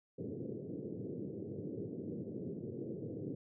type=band-pass noise; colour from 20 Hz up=white; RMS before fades=-43 dBFS; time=0.18-3.35 s; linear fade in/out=5 ms; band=100 to 460 Hz; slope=48 dB/octave; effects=none